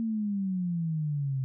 sine exponential sweep, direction down, 230 to 130 Hz, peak -27 dBFS, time 0-1.44 s, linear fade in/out 0 ms, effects none

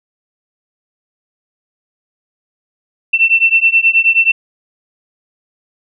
sine beating tone pair, 2684 / 2693.4 Hz, E7 / E7, +31 / +37 cents, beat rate 9.4 Hz, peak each -11 dBFS, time 3.13-4.32 s, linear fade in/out 10 ms, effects none

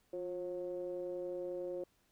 triangle ring-modulated tone, 92.5 Hz, F#2, in tune, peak -33 dBFS, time 0.13-1.84 s, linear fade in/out 5 ms, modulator 447 Hz, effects pink hiss -74 dBFS RMS until 2.11 s

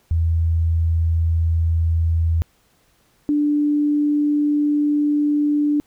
sine tone pair in turn, 82.41 / 294.4 Hz, E2 / D4, 0 / +4 cents, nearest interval octave + minor seventh, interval 2204 cents, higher second, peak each -15 dBFS, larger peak neither, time 0.11-2.42 / 3.29-5.8 s, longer second, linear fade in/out 0 ms, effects pink hiss -60 dBFS RMS until 5.86 s

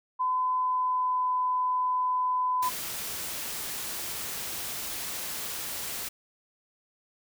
sine tone with pitch glide, 1014 to 1006.4 Hz, B5 to B5, +45 to +32 cents, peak -24 dBFS, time 0.19-2.7 s, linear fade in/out 20 ms, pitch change -13 cents, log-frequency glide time 0.38-1.33 s
white noise, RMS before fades -35 dBFS, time 2.62-6.09 s, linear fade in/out 10 ms
effects none

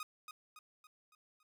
sawtooth tone with echo, 1246 Hz, D#6, 2 cents sharp, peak -37 dBFS, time 0-0.03 s, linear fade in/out 2 ms, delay 280 ms, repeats 5, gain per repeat -6 dB, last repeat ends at 1.43 s, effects none

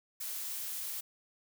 blue noise, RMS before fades -39 dBFS, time 0.2-1.01 s, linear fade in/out 10 ms, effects none

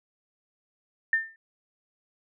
sine tone with exponential decay, 1799 Hz, A6, 38 cents sharp, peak -17 dBFS, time 1.13-1.36 s, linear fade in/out 2 ms, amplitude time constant 49 ms, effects none

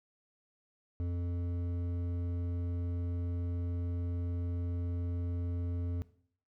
sine tone with hard clipping, 87.31 Hz, F2, in tune, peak -34 dBFS, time 1-6.02 s, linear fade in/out 0 ms, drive 10 dB, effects noise-tail reverb RT60 0.6 s tail -18 dB re dry

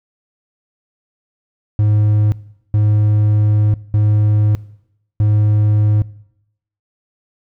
triangle tone bursts at uneven times, 105.5 Hz, G#2, 28 cents sharp, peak -8 dBFS, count 4, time 1.79-2.32 / 2.74-3.74 / 3.94-4.55 / 5.2-6.02 s, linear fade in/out 0 ms, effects noise-tail reverb RT60 0.8 s tail -20 dB re dry

